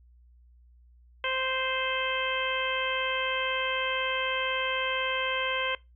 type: harmonic tone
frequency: 522 Hz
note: C5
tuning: 4 cents flat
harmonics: 1 / 2 / 3 / 4 / 5 / 6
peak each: -34 / -34 / -34 / -34 / -34 / -34 dBFS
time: 1.24-5.75 s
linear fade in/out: 2 ms
effects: noise-tail reverb RT60 0.2 s tail -20 dB re dry + added 60 Hz sine -54 dBFS peak until 5.95 s